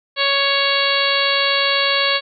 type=harmonic tone; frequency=556 Hz; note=C#5; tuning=5 cents sharp; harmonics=1 / 2 / 3 / 4 / 5 / 6 / 7 / 8; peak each=-23 / -23 / -23 / -23 / -23 / -23 / -23 / -23 dBFS; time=0.16-2.21 s; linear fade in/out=50 ms; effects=none